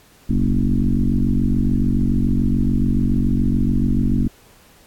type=tone with frequency modulation; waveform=sine; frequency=124.4 Hz; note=B2; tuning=13 cents sharp; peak=-14 dBFS; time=0.29-4.28 s; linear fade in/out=10 ms; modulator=47 Hz; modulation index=3.3; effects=pink hiss -51 dBFS RMS until 4.86 s + AAC 64 kbps